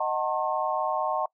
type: chord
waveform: sine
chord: D# diminished seventh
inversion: none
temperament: just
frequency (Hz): 622.3 / 746.7 / 896 / 1075.3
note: D#5 / F#5 / A5 / C6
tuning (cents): 0 / +16 / +31 / +47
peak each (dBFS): -30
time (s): 0-1.26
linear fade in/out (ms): 5
effects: noise-tail reverb RT60 0.1 s tail -23 dB re dry